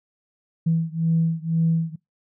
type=beating tone pair; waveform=sine; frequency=163.1 / 165.1 Hz; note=E3 / E3; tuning=-18 / +3 cents; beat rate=2 Hz; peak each=-21 / -22 dBFS; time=0.66-1.96 s; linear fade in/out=10 ms; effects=noise-tail reverb RT60 0.2 s tail -25 dB re dry + tanh soft clip ceiling -11 dBFS